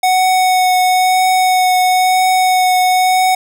square tone with vibrato, 740 Hz, F#5, in tune, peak -10 dBFS, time 0.03-3.35 s, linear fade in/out 5 ms, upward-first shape triangle, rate 1 Hz, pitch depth 13 cents each way, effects none

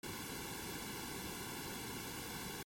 pink noise with comb filter, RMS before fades -45 dBFS, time 0.03-2.63 s, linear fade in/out 5 ms, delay 1.6 ms, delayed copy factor -1, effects MP3 64 kbps

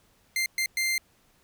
sawtooth tone bursts at uneven times, 2093 Hz, C7, in tune, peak -21 dBFS, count 3, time 0.36-0.46 / 0.58-0.66 / 0.77-0.98 s, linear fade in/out 2 ms, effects pink hiss -64 dBFS RMS until 1.43 s

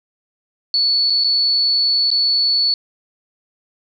sine tone with dropouts, 4435 Hz, C#8, in tune, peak -13 dBFS, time 0.74-2.74 s, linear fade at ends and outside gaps 1 ms, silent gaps 1.099-1.103 / 1.238-1.244 / 2.104-2.114 s, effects none

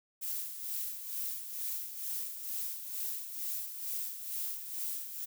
violet noise with tremolo, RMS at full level -36 dBFS, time 0.21-5.26 s, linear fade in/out 20 ms, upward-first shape sine, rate 2.2 Hz, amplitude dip 60%, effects none

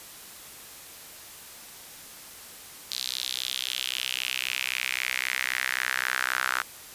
sawtooth tone with high-pass filter sweep, 63.8 Hz, C2, 43 cents flat, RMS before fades -30 dBFS, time 2.91-6.62 s, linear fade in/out 5 ms, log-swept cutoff 4100 to 1400 Hz, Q 3.6, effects white hiss -45 dBFS RMS until 6.94 s + resampled to 32000 Hz

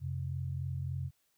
sine tone pair together, 90.2 / 133.75 Hz, F#2 / C3, -44 / +38 cents, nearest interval perfect fifth, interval 682 cents, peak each -37 / -36 dBFS, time 0-1.11 s, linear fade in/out 50 ms, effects white hiss -75 dBFS RMS until 1.37 s

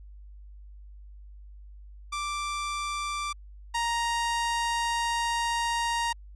sawtooth tone pair in turn, 1174.7 / 935.1 Hz, D6 / A#5, 0 / +5 cents, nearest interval major third, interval 395 cents, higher first, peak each -26 / -22 dBFS, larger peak second, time 2.12-3.33 / 3.74-6.13 s, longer second, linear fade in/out 10 ms, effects added 50 Hz sine -44 dBFS peak until 6.35 s + resampled to 22050 Hz

